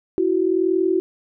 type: tone pair together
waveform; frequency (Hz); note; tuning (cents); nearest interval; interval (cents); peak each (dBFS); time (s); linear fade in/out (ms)
sine; 333.5 / 374.5; E4 / F#4; +20 / +21; major second; 201; -20 / -18; 0.18-1; 0
effects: none